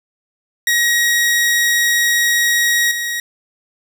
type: tone with level steps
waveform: sawtooth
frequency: 1895 Hz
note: A#6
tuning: 28 cents sharp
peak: -9 / -16 dBFS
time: 0.67-3.2 s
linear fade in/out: 2 ms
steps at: 2.91 s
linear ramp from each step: 5 ms
effects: none